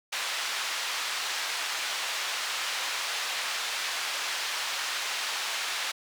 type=band-pass noise; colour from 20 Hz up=white; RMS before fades=-32 dBFS; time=0.12-5.92 s; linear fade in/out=10 ms; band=870 to 4300 Hz; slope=12 dB/octave; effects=none